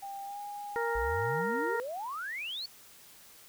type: tone with pitch glide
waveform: sine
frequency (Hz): 793 to 818.6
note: G5 to G#5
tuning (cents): +20 to -25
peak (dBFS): -38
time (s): 0.02-1.42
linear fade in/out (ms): 10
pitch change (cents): +55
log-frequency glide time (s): 0.24-0.4
type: harmonic tone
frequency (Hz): 466.2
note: A#4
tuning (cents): 0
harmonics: 1 / 2 / 3 / 4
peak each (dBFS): -32 / -35 / -37 / -38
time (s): 0.76-1.8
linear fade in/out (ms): 0
type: exponential sweep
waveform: sine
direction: up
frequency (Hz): 51.6 to 4574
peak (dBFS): -35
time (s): 0.95-2.66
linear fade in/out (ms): 5
effects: white hiss -55 dBFS RMS until 3.48 s